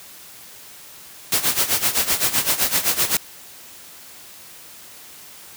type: noise with tremolo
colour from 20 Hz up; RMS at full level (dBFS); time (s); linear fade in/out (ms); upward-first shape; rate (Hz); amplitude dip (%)
white; -17; 1.32-3.17; 2; sine; 7.8; 80
effects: white hiss -42 dBFS RMS until 5.56 s + high-pass 60 Hz 12 dB/octave